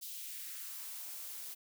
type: noise with high-pass filter sweep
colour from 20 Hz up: blue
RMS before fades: -45 dBFS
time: 0.01-1.55 s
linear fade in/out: 20 ms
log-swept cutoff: 3800 to 260 Hz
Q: 1.4
effects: none